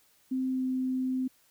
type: tone with pitch glide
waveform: sine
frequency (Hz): 260 to 258.2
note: C4 to C4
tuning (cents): -11 to -23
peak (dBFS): -27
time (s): 0.31-1.28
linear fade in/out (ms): 10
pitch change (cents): -12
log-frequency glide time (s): 0.5-0.63
effects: white hiss -65 dBFS RMS until 1.5 s